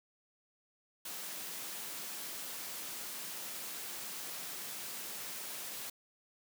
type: high-pass noise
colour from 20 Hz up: white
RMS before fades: -43 dBFS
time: 1.05-5.9 s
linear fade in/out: 5 ms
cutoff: 140 Hz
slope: 24 dB/octave
effects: none